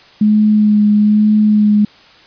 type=tone with vibrato; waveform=sine; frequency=210.7 Hz; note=G#3; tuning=25 cents sharp; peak=-7 dBFS; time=0.21-1.85 s; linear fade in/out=5 ms; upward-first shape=sine; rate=1.1 Hz; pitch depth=17 cents each way; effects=white hiss -43 dBFS RMS until 2.26 s + resampled to 11025 Hz